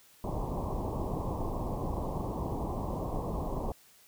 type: low-pass noise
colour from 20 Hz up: pink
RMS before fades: -34 dBFS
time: 0.24-3.72 s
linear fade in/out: 2 ms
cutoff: 1100 Hz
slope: 96 dB/octave
effects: white hiss -60 dBFS RMS until 4.07 s